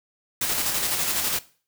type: noise with tremolo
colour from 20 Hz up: white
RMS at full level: -24 dBFS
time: 0.41-1.39 s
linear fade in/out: 5 ms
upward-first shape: square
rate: 12 Hz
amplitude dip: 30%
effects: noise-tail reverb RT60 0.4 s tail -18 dB re dry